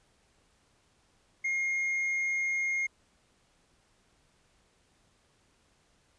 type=tone; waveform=triangle; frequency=2137 Hz; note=C7; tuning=36 cents sharp; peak=-26 dBFS; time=1.44-2.87 s; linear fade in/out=10 ms; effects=pink hiss -68 dBFS RMS until 6.18 s + resampled to 22050 Hz